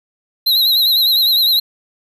square tone with vibrato, 3969 Hz, B7, 8 cents sharp, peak -11 dBFS, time 0.46-1.6 s, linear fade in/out 10 ms, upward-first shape sine, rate 9.9 Hz, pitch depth 87 cents each way, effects none

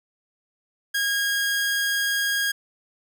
sawtooth tone, 1633 Hz, G#6, 30 cents flat, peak -18 dBFS, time 0.94-2.52 s, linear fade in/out 10 ms, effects none

